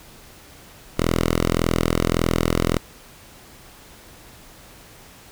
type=tone; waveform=5% pulse; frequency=41.74 Hz; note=E1; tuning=22 cents sharp; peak=-7 dBFS; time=0.97-2.79 s; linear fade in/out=20 ms; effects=pink hiss -46 dBFS RMS until 5.31 s